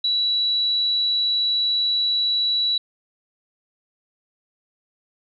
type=tone; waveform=sine; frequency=3927 Hz; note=B7; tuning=11 cents flat; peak=-18 dBFS; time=0.04-2.78 s; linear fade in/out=5 ms; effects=none